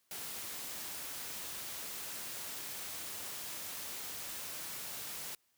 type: noise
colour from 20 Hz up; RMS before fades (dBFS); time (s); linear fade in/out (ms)
white; -43; 0.11-5.35; 2
effects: white hiss -75 dBFS RMS until 5.57 s + high-pass 60 Hz 12 dB/octave